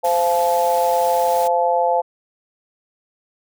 harmonic tone, 172.8 Hz, F3, 18 cents flat, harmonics 3 / 4 / 5, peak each -19 / -19 / -19 dBFS, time 0.03-2.02 s, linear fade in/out 20 ms
white noise, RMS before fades -33 dBFS, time 0.04-1.48 s, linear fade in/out 10 ms
effects none

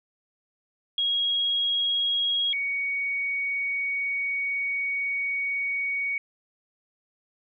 sine tone pair in turn, 3294 / 2239 Hz, G#7 / C#7, -15 / +17 cents, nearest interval perfect fifth, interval 668 cents, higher first, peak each -22 / -25 dBFS, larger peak first, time 0.98-2.53 / 2.53-6.18 s, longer second, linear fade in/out 2 ms, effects none

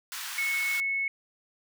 pink high-pass noise, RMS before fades -37 dBFS, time 0.12-0.8 s, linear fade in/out 0 ms, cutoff 1200 Hz, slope 24 dB/octave
sine tone, 2199 Hz, C#7, 14 cents flat, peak -26 dBFS, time 0.38-1.08 s, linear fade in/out 2 ms
effects none

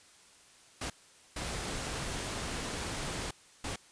pink noise bursts at uneven times, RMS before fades -37 dBFS, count 3, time 0.81-0.9 / 1.36-3.31 / 3.64-3.76 s, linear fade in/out 5 ms, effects white hiss -59 dBFS RMS until 3.91 s + resampled to 22050 Hz

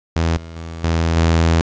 sawtooth tone with level steps, 82.5 Hz, E2, 2 cents sharp, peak -11 / -28 / -24 / -11 / -8 dBFS, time 0.16-1.61 s, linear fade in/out 0 ms, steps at 0.37 / 0.56 / 0.84 / 1.16 s, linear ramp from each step 2 ms, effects resampled to 16000 Hz + 8-bit

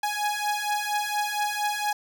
sawtooth beating tone pair, 830.6 / 834.9 Hz, G#5 / G#5, 0 / +9 cents, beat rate 4.3 Hz, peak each -25 / -24 dBFS, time 0.03-1.93 s, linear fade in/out 5 ms, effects 10-bit

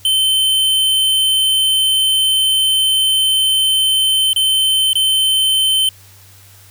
square tone with dropouts, 3081 Hz, G7, 31 cents flat, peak -12 dBFS, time 0.05-5.89 s, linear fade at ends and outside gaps 2 ms, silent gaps 4.332-4.361 / 4.932-4.954 s, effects added 97 Hz sine -44 dBFS peak until 6.7 s + white hiss -45 dBFS RMS until 6.7 s

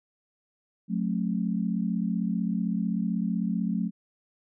sine tone cluster, 181.9 / 217.7 / 268.5 Hz, F#3 / A3 / C4, -29 / -18 / +45 cents, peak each -28 / -28 / -35 dBFS, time 0.88-3.91 s, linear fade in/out 50 ms, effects none

